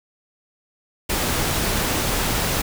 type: noise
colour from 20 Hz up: pink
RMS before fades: -22 dBFS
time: 1.09-2.62 s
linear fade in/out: 10 ms
effects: none